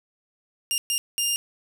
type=tone bursts at uneven times; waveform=15% pulse; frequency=2807 Hz; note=F7; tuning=8 cents sharp; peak=-15 dBFS; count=3; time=0.71-0.78 / 0.9-0.98 / 1.18-1.36 s; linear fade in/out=0 ms; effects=none